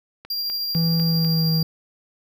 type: click train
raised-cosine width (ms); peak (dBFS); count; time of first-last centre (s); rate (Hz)
0.3; -23; 5; 0.25-1.248; 4.01
type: tone with tremolo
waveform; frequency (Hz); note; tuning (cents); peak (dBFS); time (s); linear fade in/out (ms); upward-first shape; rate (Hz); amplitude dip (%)
square; 4763; D8; +24; -23; 0.3-1.63; 5; triangle; 13; 25
type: tone with pitch glide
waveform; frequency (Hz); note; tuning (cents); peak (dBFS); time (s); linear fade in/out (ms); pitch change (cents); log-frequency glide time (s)
triangle; 164.81 to 160.03; E3 to D#3; 0 to +49; -16; 0.75-1.63; 2; -51; 1.02-1.51
effects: none